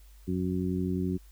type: harmonic tone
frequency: 91.6 Hz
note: F#2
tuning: 17 cents flat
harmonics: 1 / 2 / 3 / 4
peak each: -34 / -30 / -33 / -35 dBFS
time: 0.27-1.18 s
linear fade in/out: 20 ms
effects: added 50 Hz sine -50 dBFS peak until 1.31 s + white hiss -63 dBFS RMS until 1.31 s